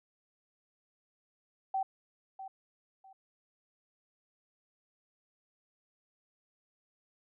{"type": "tone with echo", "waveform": "sine", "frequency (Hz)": 770, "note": "G5", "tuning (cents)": -31, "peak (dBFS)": -29, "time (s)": [1.74, 1.83], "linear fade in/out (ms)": 5, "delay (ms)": 650, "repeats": 2, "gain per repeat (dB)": -12, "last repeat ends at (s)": 3.13, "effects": []}